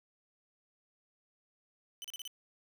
sawtooth tone bursts, 3024 Hz, F#7, 37 cents sharp, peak -38 dBFS, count 5, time 2.02-2.276 s, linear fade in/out 0 ms, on 24 ms, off 34 ms, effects none

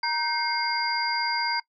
sine tone cluster, 941 / 1547 / 2140 / 4784 Hz, A#5 / G6 / C7 / D8, +16 / -23 / +38 / +31 cents, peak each -27 / -32 / -30 / -29 dBFS, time 0.03-1.6 s, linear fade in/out 5 ms, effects noise-tail reverb RT60 0.1 s tail -22 dB re dry

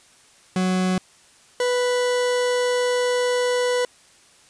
40% pulse tone pair in turn, 185 / 493.9 Hz, F#3 / B4, 0 / 0 cents, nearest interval octave + perfect fourth, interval 1700 cents, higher second, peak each -18 dBFS, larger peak neither, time 0.56-0.98 / 1.6-3.85 s, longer second, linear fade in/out 2 ms, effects white hiss -53 dBFS RMS until 4.49 s + resampled to 22050 Hz

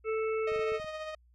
harmonic tone, 440 Hz, A4, in tune, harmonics 1 / 3 / 5 / 6, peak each -29 / -39 / -43 / -45 dBFS, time 0.04-0.8 s, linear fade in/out 50 ms
sawtooth tone with tremolo, 622.3 Hz, D#5, in tune, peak -31 dBFS, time 0.47-1.15 s, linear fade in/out 5 ms, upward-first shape triangle, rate 15 Hz, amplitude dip 45%
clicks, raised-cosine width 5 ms, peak -38 dBFS, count 6, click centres 0.519 / 0.561 / 0.594 / 0.72 / 0.799 / 0.845 s
effects added 60 Hz sine -60 dBFS peak until 1.34 s + low-pass 4000 Hz 12 dB/octave

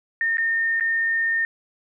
sine tone with dropouts, 1824 Hz, A#6, 38 cents flat, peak -19 dBFS, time 0.21-1.45 s, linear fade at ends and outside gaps 1 ms, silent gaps 0.371-0.382 / 0.799-0.808 s, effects none

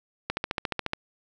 click train, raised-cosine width 0.3 ms, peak -11 dBFS, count 10, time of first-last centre 0.3-0.934 s, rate 14.2 Hz, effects none

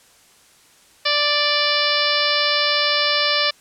harmonic tone, 587 Hz, D5, 1 cent flat, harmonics 1 / 2 / 3 / 4 / 5 / 6 / 7 / 8 / 9, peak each -25 / -25 / -25 / -25 / -25 / -25 / -25 / -25 / -25 dBFS, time 1.05-3.51 s, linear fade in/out 10 ms, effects white hiss -52 dBFS RMS until 3.6 s + low-pass 10000 Hz 12 dB/octave

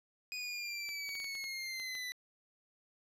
25% pulse linear sweep, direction down, 2489 to 1975.5 Hz, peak -35 dBFS, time 0.32-2.12 s, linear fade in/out 0 ms
clicks, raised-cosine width 0.2 ms, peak -34 dBFS, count 9, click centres 0.89 / 1.091 / 1.153 / 1.201 / 1.244 / 1.352 / 1.441 / 1.799 / 1.952 s
effects low-pass 12000 Hz 12 dB/octave

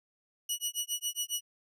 15% pulse tone with tremolo, 2927 Hz, F#7, 19 cents flat, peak -22 dBFS, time 0.49-1.41 s, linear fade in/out 5 ms, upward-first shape sine, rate 7.3 Hz, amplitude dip 100%, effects none

